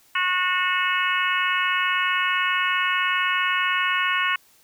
harmonic tone with a mistuned harmonic, 364.6 Hz, F#4, 25 cents flat, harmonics 3 / 4 / 5 / 6 / 7 / 8, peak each -25 / -26 / -27 / -28 / -28 / -29 dBFS, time 0.15-4.36 s, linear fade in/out 5 ms, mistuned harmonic 7, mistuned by +33 cents, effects white hiss -57 dBFS RMS until 4.63 s

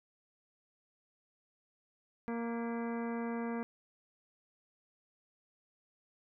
harmonic tone with a mistuned harmonic, 233.1 Hz, A#3, in tune, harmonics 1 / 2 / 3 / 4 / 5 / 6 / 7 / 9 / 10, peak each -36 / -41 / -47 / -47 / -50 / -55 / -51 / -54 / -58 dBFS, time 2.28-3.63 s, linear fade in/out 0 ms, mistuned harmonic 9, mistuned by -65 cents, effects none

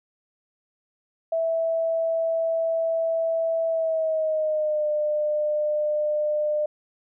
sine tone with pitch glide, 656 to 601.6 Hz, E5 to D5, -9 to +42 cents, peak -21 dBFS, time 1.32-6.66 s, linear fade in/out 5 ms, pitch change -149 cents, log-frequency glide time 3.68-4.87 s, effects none

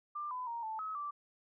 sine tone with pitch steps, 1189 / 1005 / 934 / 878 / 1281 / 1168 Hz, D6 / B5 / A#5 / A5 / E6 / D6, +21 / +30 / +3 / -4 / -50 / -10 cents, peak -37 dBFS, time 0.15-1.11 s, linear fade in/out 10 ms, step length 160 ms, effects none

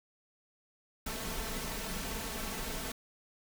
pink noise with comb filter, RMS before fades -38 dBFS, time 1.06-2.92 s, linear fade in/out 5 ms, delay 4.5 ms, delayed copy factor +0.65, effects none

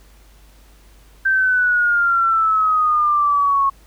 sine exponential sweep, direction down, 1568 to 1093 Hz, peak -13 dBFS, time 1.25-3.7 s, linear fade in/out 10 ms, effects added 50 Hz sine -46 dBFS peak until 3.86 s + pink hiss -53 dBFS RMS until 3.86 s

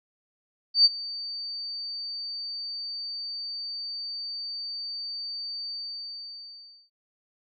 sine tone with ADSR envelope, 4600 Hz, D8, 37 cents flat, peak -12 dBFS, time 0.74-6.9 s, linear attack 110 ms, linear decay 32 ms, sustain -20 dB, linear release 1200 ms, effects none

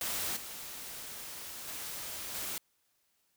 white noise with level steps, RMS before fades -35 / -44 / -41 / -38 dBFS, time 0.01-2.58 s, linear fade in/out 2 ms, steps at 0.36 / 1.67 / 2.34 s, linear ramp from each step 10 ms, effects white hiss -75 dBFS RMS until 3.36 s

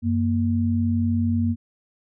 sine tone pair together, 93.71 / 234.1 Hz, F#2 / A#3, +23 / +8 cents, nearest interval octave + major third, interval 1585 cents, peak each -22 / -21 dBFS, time 0.02-1.56 s, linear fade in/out 50 ms, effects none

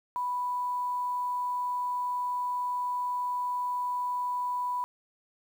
sine tone with quantisation, 987.8 Hz, B5, in tune, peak -28 dBFS, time 0.16-4.84 s, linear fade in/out 0 ms, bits 9, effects none

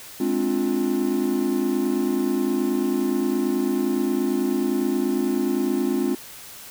triangle chord, D half-diminished seventh, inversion second, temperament just, 211.4 / 264.3 / 293.7 / 352.4 Hz, Ab3 / C4 / D4 / F4, +31 / +18 / 0 / +16 cents, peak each -26 / -22 / -25 / -23 dBFS, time 0.2-6.15 s, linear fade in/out 5 ms, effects white hiss -41 dBFS RMS until 6.7 s

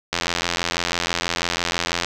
click train, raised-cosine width 0.2 ms, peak -3 dBFS, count 166, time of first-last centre 0.13-2.046 s, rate 86.1 Hz, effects none

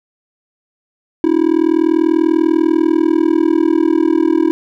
triangle tone with amplitude modulation, 324.7 Hz, E4, 26 cents flat, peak -4 dBFS, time 1.24-4.51 s, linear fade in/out 0 ms, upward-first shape sine, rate 40.2 Hz, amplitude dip 100%, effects none

